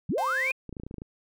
sine linear sweep, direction up, 110 to 2522 Hz, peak -24 dBFS, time 0.09-0.52 s, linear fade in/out 5 ms
sawtooth tone, 523.3 Hz, C5, in tune, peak -30 dBFS, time 0.18-0.51 s, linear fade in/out 0 ms
clicks, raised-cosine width 3 ms, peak -25 dBFS, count 10, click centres 0.693 / 0.727 / 0.768 / 0.799 / 0.835 / 0.866 / 0.911 / 0.942 / 0.983 / 1.019 s
effects MP3 96 kbps

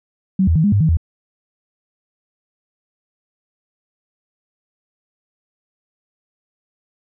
sine tone with pitch steps, 189.8 / 82.1 / 158.4 / 205 / 101.4 / 159.3 / 82.3 Hz, F#3 / E2 / D#3 / G#3 / G#2 / D#3 / E2, +44 / -6 / +31 / -22 / -41 / +41 / -2 cents, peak -11 dBFS, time 0.39-0.971 s, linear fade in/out 5 ms, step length 83 ms, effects none

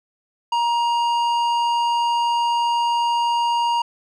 sine tone with tanh clipping, 943 Hz, A#5, 20 cents sharp, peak -19 dBFS, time 0.52-3.82 s, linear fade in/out 5 ms, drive 12 dB, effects none

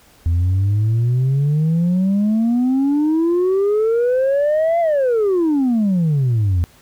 sine exponential two-way sweep, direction up then down, 82.41 to 690 to 82.41 Hz, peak -11 dBFS, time 0.26-6.64 s, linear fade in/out 0 ms, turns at 4.8 s, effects tanh soft clip ceiling -12 dBFS + pink hiss -50 dBFS RMS until 6.81 s

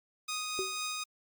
10% pulse tone with tremolo, 1244.5 Hz, D#6, in tune, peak -25 dBFS, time 0.28-1.04 s, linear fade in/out 10 ms, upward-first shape triangle, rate 4 Hz, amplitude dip 25%
sine tone with exponential decay, 380 Hz, F#4, 46 cents sharp, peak -29 dBFS, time 0.59-0.8 s, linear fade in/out 0 ms, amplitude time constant 45 ms
effects Opus 48 kbps

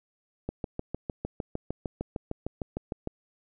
click train, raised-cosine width 2 ms, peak -18 dBFS, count 18, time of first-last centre 0.49-3.074 s, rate 6.58 Hz, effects none

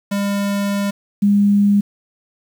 square / sine tone pair in turn, 200.9 / 203 Hz, G3 / G#3, +43 / -39 cents, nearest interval unison, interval 18 cents, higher second, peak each -18 / -10 dBFS, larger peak second, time 0.11-0.91 / 1.22-1.81 s, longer first, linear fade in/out 10 ms, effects 7-bit

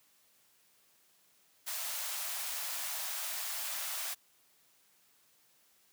white high-pass noise, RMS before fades -38 dBFS, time 1.66-4.15 s, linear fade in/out 20 ms, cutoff 590 Hz, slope 96 dB/octave, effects white hiss -68 dBFS RMS until 5.92 s + high-pass 100 Hz 12 dB/octave

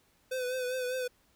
square tone with vibrato, 506 Hz, B4, 42 cents sharp, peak -32 dBFS, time 0.31-1.08 s, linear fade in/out 10 ms, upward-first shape triangle, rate 5 Hz, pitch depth 49 cents each way, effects pink hiss -68 dBFS RMS until 1.35 s

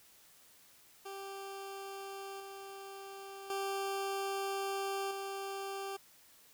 20% pulse tone with level steps, 392 Hz, G4, in tune, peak -38 / -41 / -30 / -34 dBFS, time 1.05-5.97 s, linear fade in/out 10 ms, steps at 2.4 / 3.5 / 5.11 s, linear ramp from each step 2 ms, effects white hiss -62 dBFS RMS until 6.53 s

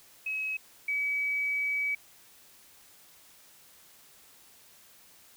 sine tone pair in turn, 2559 / 2280 Hz, D#7 / C#7, +48 / +48 cents, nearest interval major second, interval 200 cents, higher first, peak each -30 / -27 dBFS, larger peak second, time 0.26-0.57 / 0.88-1.95 s, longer second, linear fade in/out 5 ms, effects white hiss -57 dBFS RMS until 5.36 s

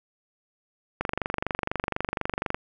click train, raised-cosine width 0.5 ms, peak -11 dBFS, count 38, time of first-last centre 1.01-2.545 s, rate 24.1 Hz, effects none

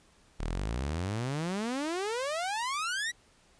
sawtooth exponential sweep, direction up, 35.54 to 1975.5 Hz, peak -27 dBFS, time 0.39-3.12 s, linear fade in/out 20 ms, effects pink hiss -63 dBFS RMS until 3.59 s + resampled to 22050 Hz

